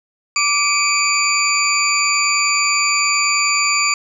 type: tone cluster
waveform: sine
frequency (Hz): 1169 / 2288 / 2481 / 4670 / 7020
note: D6 / D7 / D#7 / D8 / A8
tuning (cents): -8 / -46 / -6 / -11 / -5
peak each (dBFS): -20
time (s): 0.36-3.94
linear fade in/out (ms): 2
effects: tanh soft clip ceiling -2 dBFS + 8-bit